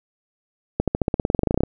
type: accelerating click train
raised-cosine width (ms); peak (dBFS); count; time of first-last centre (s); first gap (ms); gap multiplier
2; -5; 18; 0.8-1.635; 77; 0.94
effects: none